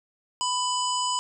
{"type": "harmonic tone", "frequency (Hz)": 996, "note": "B5", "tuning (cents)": 14, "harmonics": [1, 3, 5, 7, 8], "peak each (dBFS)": [-26, -31, -33, -34, -35], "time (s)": [0.41, 1.19], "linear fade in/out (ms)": 0, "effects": []}